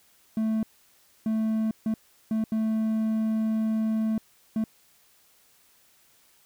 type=tone bursts at uneven times; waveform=triangle; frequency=220 Hz; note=A3; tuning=in tune; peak=-21 dBFS; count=6; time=0.37-0.63 / 1.26-1.71 / 1.86-1.94 / 2.31-2.44 / 2.52-4.18 / 4.56-4.64 s; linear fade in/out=2 ms; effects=white hiss -61 dBFS RMS until 6.45 s